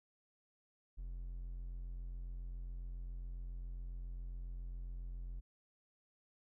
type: tone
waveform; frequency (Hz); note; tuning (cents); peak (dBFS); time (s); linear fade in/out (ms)
triangle; 43.65; F1; 0; -40; 0.97-5.41; 20
effects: none